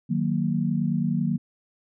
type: chord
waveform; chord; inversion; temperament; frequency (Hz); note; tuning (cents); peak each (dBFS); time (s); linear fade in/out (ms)
sine; D# minor; none; equal with one note detuned; 154.85 / 185 / 233.1; D#3 / F#3 / A#3; -8 / 0 / 0; -26; 0.09-1.38; 20
effects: none